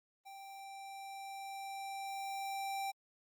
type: tone with level ramp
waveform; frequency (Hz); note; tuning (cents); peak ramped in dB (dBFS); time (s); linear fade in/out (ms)
square; 784; G5; 0; -50 to -37; 0.25-2.92; 20
effects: Opus 32 kbps